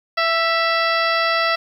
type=harmonic tone with a mistuned harmonic; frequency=665 Hz; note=E5; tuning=15 cents sharp; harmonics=1 / 2 / 3 / 4 / 5 / 6 / 7 / 8; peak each=-22 / -20 / -22 / -27 / -30 / -31 / -28 / -32 dBFS; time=0.17-1.56 s; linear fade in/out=10 ms; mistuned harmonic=3; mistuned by=-27 cents; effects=8-bit